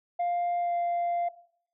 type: tone with pitch glide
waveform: sine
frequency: 700 to 694.4 Hz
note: F5 to F5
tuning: +4 to -10 cents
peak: -23 dBFS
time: 0.19-1.29 s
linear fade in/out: 10 ms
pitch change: -14 cents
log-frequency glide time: 0.6-0.74 s
effects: noise-tail reverb RT60 0.6 s tail -18 dB re dry + tanh soft clip ceiling -24 dBFS